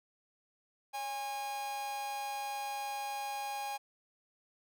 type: tone with amplitude modulation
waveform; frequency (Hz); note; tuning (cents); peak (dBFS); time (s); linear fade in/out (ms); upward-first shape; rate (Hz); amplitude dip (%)
45% pulse; 819; G#5; -24; -34; 0.93-3.78; 20; sine; 257; 50
effects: none